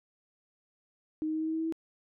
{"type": "tone with pitch steps", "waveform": "sine", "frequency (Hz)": [311.1, 313.1, 315.1, 317.1, 319.1, 321.1, 323.2, 325.2], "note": ["D#4", "D#4", "D#4", "D#4", "D#4", "E4", "E4", "E4"], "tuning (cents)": [0, 11, 22, 33, 44, -45, -34, -23], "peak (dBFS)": -29, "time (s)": [1.22, 1.724], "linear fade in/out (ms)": 0, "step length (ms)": 63, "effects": []}